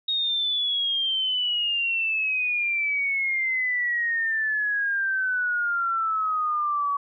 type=exponential sweep; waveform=sine; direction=down; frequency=3754 to 1128 Hz; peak=-22 dBFS; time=0.08-6.97 s; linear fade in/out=5 ms; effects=none